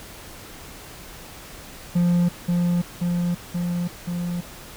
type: tone with echo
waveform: triangle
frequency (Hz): 174.61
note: F3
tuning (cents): 0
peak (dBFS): -14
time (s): 1.95-2.29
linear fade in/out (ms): 10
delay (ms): 530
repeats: 4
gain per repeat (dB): -2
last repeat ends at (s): 4.41
effects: pink hiss -41 dBFS RMS until 4.76 s